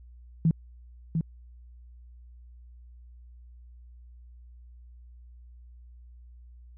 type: tone with echo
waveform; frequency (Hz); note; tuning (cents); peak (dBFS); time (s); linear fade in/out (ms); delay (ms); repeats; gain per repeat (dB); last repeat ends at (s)
sine; 162.1; E3; -29; -18; 0.45-0.51; 2; 700; 1; -5; 1.21
effects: added 60 Hz sine -47 dBFS peak until 6.77 s